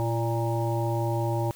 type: harmonic tone with a mistuned harmonic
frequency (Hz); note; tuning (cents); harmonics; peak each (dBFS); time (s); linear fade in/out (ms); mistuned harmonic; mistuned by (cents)
116.54; A#2; 0; 1 / 3 / 5 / 7 / 8; -26 / -31 / -33 / -34 / -35; 0-1.51; 0; 3; -38
effects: white hiss -50 dBFS RMS until 1.55 s